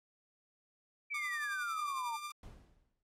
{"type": "exponential sweep", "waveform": "sine", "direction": "down", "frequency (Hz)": [2349, 880], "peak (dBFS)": -36, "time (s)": [1.1, 2.17], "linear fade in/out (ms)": 20}
{"type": "tone with tremolo", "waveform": "sawtooth", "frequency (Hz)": 1191, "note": "D6", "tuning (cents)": 24, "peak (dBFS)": -35, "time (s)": [1.14, 2.32], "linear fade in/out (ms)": 5, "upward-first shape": "triangle", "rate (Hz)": 11, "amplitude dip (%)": 60}
{"type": "noise with exponential decay", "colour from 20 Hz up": "brown", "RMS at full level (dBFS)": -47, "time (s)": [2.43, 3.03], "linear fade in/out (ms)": 2, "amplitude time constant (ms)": 130}
{"effects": ["low-pass 12000 Hz 12 dB/octave", "AAC 48 kbps"]}